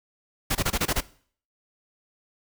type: noise bursts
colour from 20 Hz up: pink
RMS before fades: -24 dBFS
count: 7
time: 0.5-1.008 s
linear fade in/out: 10 ms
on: 52 ms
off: 24 ms
effects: noise-tail reverb RT60 0.5 s tail -19 dB re dry